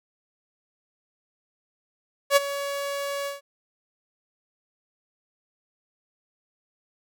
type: tone with ADSR envelope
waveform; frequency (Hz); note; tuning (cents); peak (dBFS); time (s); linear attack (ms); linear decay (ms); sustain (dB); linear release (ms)
sawtooth; 563; C#5; +27; -9; 2.3-3.41; 64; 22; -15; 150
effects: none